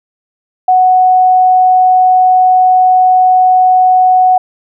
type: tone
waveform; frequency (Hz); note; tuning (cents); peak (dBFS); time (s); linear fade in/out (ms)
sine; 740; F#5; 0; -4; 0.68-4.38; 5
effects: none